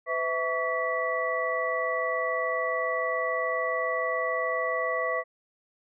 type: tone cluster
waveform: sine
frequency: 506 / 653 / 1133 / 1963 Hz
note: B4 / E5 / C#6 / B6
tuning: +42 / -17 / +37 / -11 cents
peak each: -31 dBFS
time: 0.06-5.24 s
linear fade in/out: 50 ms
effects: none